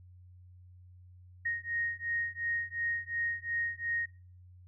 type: beating tone pair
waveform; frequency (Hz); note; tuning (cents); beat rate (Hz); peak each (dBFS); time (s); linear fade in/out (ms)
sine; 1864.7 / 1867.5; A#6 / A#6; 0 / +3; 2.8; -35 / -35; 1.45-4.06; 10
effects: noise-tail reverb RT60 0.4 s tail -22 dB re dry + added 90 Hz sine -52 dBFS peak until 4.67 s